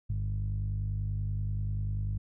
sawtooth tone with low-pass filter, 50.3 Hz, G1, 45 cents sharp, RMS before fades -32 dBFS, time 0.09-2.18 s, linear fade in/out 10 ms, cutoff 120 Hz, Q 10, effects none

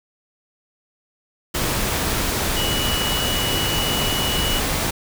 sine tone in noise, 2935 Hz, F#7, 15 cents flat, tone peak -24 dBFS, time 2.56-4.6 s, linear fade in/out 10 ms, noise pink, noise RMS -22 dBFS, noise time 1.54-4.91 s, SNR -5 dB, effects none

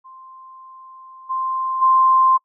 sine tone with level steps, 1046.5 Hz, C6, in tune, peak -39 / -20 / -11 dBFS, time 0.04-2.38 s, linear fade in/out 20 ms, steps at 1.29 / 1.81 s, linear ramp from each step 20 ms, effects noise-tail reverb RT60 0.1 s tail -25 dB re dry

